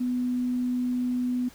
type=tone; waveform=sine; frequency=248.4 Hz; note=B3; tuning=10 cents sharp; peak=-24 dBFS; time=0-1.49 s; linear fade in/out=10 ms; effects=pink hiss -52 dBFS RMS until 1.54 s